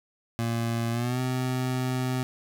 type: tone with pitch glide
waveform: 25% pulse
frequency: 116 to 127.97 Hz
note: A#2 to C3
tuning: -8 to -38 cents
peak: -22 dBFS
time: 0.39-2.23 s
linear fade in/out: 0 ms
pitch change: +170 cents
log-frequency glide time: 0.91-1.2 s
effects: none